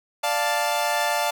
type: chord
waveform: sawtooth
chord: D minor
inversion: none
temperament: equal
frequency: 587.3 / 698.5 / 880 Hz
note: D5 / F5 / A5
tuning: 0 / 0 / 0 cents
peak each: -23 / -22 / -21 dBFS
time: 0.23-1.31 s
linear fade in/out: 10 ms
effects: none